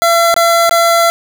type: tone with dropouts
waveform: 25% pulse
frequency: 677 Hz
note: E5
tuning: 46 cents sharp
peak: -4 dBFS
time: 0.02-1.1 s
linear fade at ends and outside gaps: 0 ms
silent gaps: 0.342-0.364 / 0.694-0.71 s
effects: none